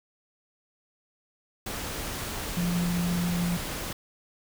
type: tone in noise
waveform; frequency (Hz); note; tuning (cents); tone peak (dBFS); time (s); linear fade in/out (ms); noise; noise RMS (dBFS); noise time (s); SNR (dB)
sine; 174.61; F3; 0; -25; 2.57-3.57; 5; pink; -34; 1.66-3.93; +6
effects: none